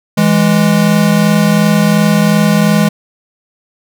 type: tone pair together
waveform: square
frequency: 164.81 / 207.6 Hz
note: E3 / G#3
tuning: 0 / 0 cents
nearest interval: major third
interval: 400 cents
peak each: -12 / -10 dBFS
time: 0.17-2.89 s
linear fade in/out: 10 ms
effects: none